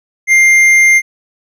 sine tone with tanh clipping, 2100 Hz, C7, 6 cents sharp, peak -6 dBFS, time 0.27-1.02 s, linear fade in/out 50 ms, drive 9 dB, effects none

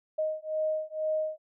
sine beating tone pair, 622.3 / 624.4 Hz, D#5 / D#5, 0 / +6 cents, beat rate 2.1 Hz, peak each -31 dBFS, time 0.18-1.38 s, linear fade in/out 10 ms, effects none

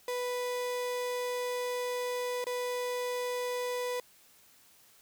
35% pulse tone with dropouts, 493.9 Hz, B4, in tune, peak -30 dBFS, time 0.08-4 s, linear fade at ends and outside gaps 2 ms, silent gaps 2.442-2.467 s, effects white hiss -61 dBFS RMS until 5.01 s

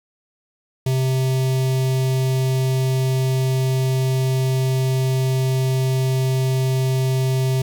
square tone with notch filter, 130.81 Hz, C3, in tune, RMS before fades -19 dBFS, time 0.86-7.62 s, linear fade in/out 5 ms, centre 1400 Hz, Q 0.88, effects 8-bit

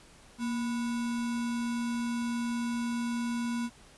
sine tone with sample-and-hold, 235.4 Hz, A#3, 17 cents sharp, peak -29 dBFS, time 0.38-3.7 s, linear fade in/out 50 ms, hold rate 1225 Hz, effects pink hiss -56 dBFS RMS until 3.97 s + resampled to 24000 Hz

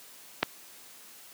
clicks, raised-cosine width 0.3 ms, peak -22 / -6 dBFS, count 2, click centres 0.427 / 0.43 s, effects white hiss -51 dBFS RMS until 1.33 s + high-pass 150 Hz 12 dB/octave

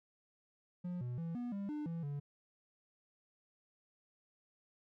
triangle tone with pitch steps, 177.8 / 122.7 / 166.4 / 242.8 / 199.5 / 299.2 / 166.9 / 143.3 Hz, F3 / B2 / E3 / B3 / G3 / D4 / E3 / D3, +31 / -11 / +17 / -29 / +31 / +32 / +22 / -42 cents, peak -36 dBFS, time 0.84-2.2 s, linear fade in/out 10 ms, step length 170 ms, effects none

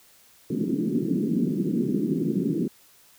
pink band-pass noise, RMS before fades -25 dBFS, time 0.5-2.68 s, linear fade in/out 5 ms, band 160 to 370 Hz, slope 48 dB/octave, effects white hiss -56 dBFS RMS until 3.18 s

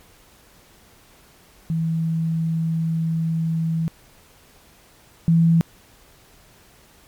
sine tone pair in turn, 162.9 / 165.84 Hz, E3 / E3, -20 / +11 cents, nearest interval unison, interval 31 cents, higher second, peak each -19 / -12 dBFS, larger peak second, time 1.7-3.88 / 5.28-5.61 s, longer first, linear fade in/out 0 ms, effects pink hiss -52 dBFS RMS until 7.07 s + MP3 96 kbps

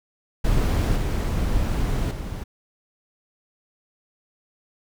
brown noise with level steps, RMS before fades -20 / -23 / -30 dBFS, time 0.44-2.44 s, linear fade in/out 10 ms, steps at 0.96 / 2.11 s, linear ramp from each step 2 ms, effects none

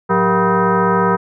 sine tone with frequency modulation, 395.9 Hz, G4, 17 cents sharp, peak -11 dBFS, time 0.09-1.17 s, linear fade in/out 20 ms, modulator 289 Hz, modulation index 3.5, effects none

